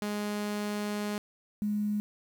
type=tone pair in turn; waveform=sawtooth / sine; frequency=207.7 / 208.5 Hz; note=G#3 / G#3; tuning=0 / +7 cents; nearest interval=unison; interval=7 cents; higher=second; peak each=-27 dBFS; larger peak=neither; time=0.02-1.18 / 1.62-2 s; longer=first; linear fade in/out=0 ms; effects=9-bit